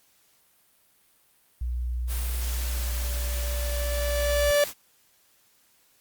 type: tone with pitch glide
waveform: sine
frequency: 60.6 to 60.11 Hz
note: B1 to B1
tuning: -32 to -46 cents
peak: -26 dBFS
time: 1.61-4.51 s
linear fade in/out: 5 ms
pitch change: -14 cents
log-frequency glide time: 1.73-4.28 s
type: noise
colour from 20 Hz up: white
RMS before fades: -36 dBFS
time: 2.07-4.74 s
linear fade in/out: 50 ms
type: tone with exponential growth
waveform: 45% pulse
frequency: 581 Hz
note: D5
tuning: 19 cents flat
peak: -18 dBFS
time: 2.43-4.64 s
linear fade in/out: 2 ms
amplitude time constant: 480 ms
effects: white hiss -63 dBFS RMS until 6 s + Opus 48 kbps